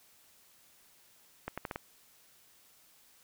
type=accelerating click train; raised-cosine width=0.5 ms; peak=-21 dBFS; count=5; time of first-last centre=1.48-1.759 s; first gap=96 ms; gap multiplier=0.79; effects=white hiss -63 dBFS RMS until 3.23 s